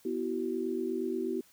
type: chord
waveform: sine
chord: B suspended fourth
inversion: none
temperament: equal with one note detuned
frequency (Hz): 246.9 / 329.6 / 378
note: B3 / E4 / F#4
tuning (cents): 0 / 0 / +37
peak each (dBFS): -36 / -35 / -33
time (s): 0.05-1.41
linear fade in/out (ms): 5
effects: white hiss -62 dBFS RMS until 1.52 s